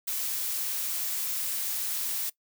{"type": "noise", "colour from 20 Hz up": "blue", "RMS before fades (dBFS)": -31, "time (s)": [0.07, 2.3], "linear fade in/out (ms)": 10, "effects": ["noise-tail reverb RT60 0.1 s tail -20 dB re dry"]}